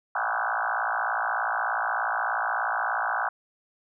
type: tone with frequency modulation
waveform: sine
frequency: 1140 Hz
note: C#6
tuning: 48 cents sharp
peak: -24 dBFS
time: 0.15-3.29 s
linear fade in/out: 5 ms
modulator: 56.7 Hz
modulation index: 7.7
effects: none